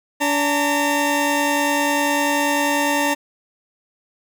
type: tone pair together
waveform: 20% pulse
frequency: 287.3 / 912 Hz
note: D4 / A#5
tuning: -38 / -38 cents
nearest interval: octave + minor sixth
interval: 2000 cents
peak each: -15 dBFS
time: 0.2-3.15 s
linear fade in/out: 20 ms
effects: none